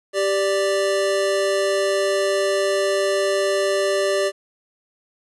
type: tone pair together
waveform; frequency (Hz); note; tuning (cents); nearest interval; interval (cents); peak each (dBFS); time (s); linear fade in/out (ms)
square; 392 / 587.3; G4 / D5; 0 / 0; perfect fifth; 700; -22 / -21; 0.13-4.32; 50
effects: resampled to 24000 Hz + 9-bit